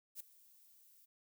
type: noise with ADSR envelope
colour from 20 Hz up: violet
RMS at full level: -44 dBFS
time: 0.15-1.06 s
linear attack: 52 ms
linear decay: 4 ms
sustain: -21 dB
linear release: 18 ms
effects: none